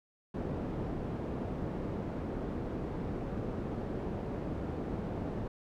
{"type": "low-pass noise", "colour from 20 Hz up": "white", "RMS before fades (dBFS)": -37, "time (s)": [0.34, 5.48], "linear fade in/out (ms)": 5, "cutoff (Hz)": 370, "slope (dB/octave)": 12, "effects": []}